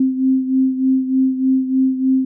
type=beating tone pair; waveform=sine; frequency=261.6 / 264.9 Hz; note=C4 / C4; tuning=0 / +22 cents; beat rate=3.3 Hz; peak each=-14 / -20 dBFS; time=0-2.25 s; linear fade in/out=5 ms; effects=none